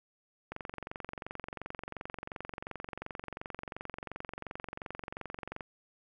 click train, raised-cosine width 0.5 ms, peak -24 dBFS, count 117, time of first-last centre 0.52-5.608 s, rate 22.8 Hz, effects none

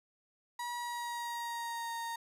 35% pulse tone with pitch glide, 963 to 926.4 Hz, B5 to A#5, -44 to -11 cents, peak -35 dBFS, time 0.59-2.16 s, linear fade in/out 5 ms, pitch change -67 cents, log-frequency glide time 0.74-1.93 s, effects resampled to 32000 Hz + 11-bit

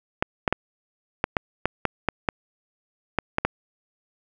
clicks, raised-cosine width 0.5 ms, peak -5 dBFS, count 12, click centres 0.225 / 0.478 / 0.526 / 1.241 / 1.368 / 1.656 / 1.853 / 2.087 / 2.288 / 3.187 / 3.384 / 3.45 s, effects none

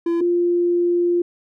triangle / sine tone pair in turn, 338.9 / 348.8 Hz, E4 / F4, +48 / -2 cents, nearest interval unison, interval 50 cents, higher second, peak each -15 dBFS, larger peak neither, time 0.06-0.21 / 0.21-1.22 s, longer second, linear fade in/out 5 ms, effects none

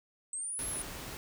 sine exponential two-way sweep, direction up then down, 8100 to 11200 to 9570 Hz, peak -35 dBFS, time 0.33-0.82 s, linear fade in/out 2 ms, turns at 0.69 s
pink noise, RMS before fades -43 dBFS, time 0.59-1.17 s, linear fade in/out 0 ms
effects none

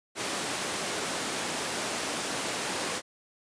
pink high-pass noise, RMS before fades -32 dBFS, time 0.15-3.02 s, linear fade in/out 50 ms, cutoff 270 Hz, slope 12 dB/octave, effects resampled to 22050 Hz

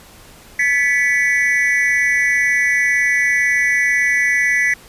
triangle tone with amplitude modulation, 1975.5 Hz, B6, in tune, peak -7 dBFS, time 0.59-4.74 s, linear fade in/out 5 ms, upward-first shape sine, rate 262 Hz, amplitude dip 100%, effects pink hiss -43 dBFS RMS until 4.88 s + resampled to 32000 Hz

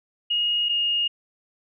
sine tone pair in turn, 2870 / 2850 Hz, F7 / F7, +47 / +34 cents, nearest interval unison, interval 13 cents, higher first, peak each -20 dBFS, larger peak neither, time 0.3-0.69 / 0.69-1.08 s, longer neither, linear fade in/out 10 ms, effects none

